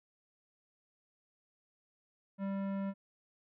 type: tone with tanh clipping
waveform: sine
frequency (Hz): 196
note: G3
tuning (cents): 0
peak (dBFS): -36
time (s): 2.38-2.94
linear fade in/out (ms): 50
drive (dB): 16
effects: none